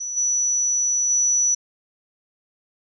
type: tone with level steps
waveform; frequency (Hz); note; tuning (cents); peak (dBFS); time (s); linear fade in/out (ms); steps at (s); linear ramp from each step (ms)
sine; 5920; F#8; 0; -26 / -18 / -16; 0-1.55; 10; 0.16 / 1.09; 20
effects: none